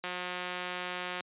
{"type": "click train", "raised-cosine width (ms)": 0.3, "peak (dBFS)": -20, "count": 211, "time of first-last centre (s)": [0.04, 1.207], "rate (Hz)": 180, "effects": ["high-pass 200 Hz 12 dB/octave", "resampled to 8000 Hz"]}